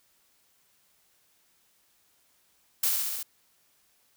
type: noise with echo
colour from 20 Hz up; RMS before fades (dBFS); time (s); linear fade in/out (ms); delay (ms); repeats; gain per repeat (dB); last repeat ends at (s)
blue; -25; 2.83-2.9; 5; 66; 5; -2; 3.23
effects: white hiss -67 dBFS RMS until 4.16 s